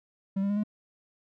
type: tone with pitch steps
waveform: triangle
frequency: 194.1 / 199.33 / 204.7 / 210.2 Hz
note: G3 / G3 / G#3 / G#3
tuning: -17 / +29 / -25 / +21 cents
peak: -23 dBFS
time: 0.36-0.636 s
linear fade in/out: 10 ms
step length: 69 ms
effects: none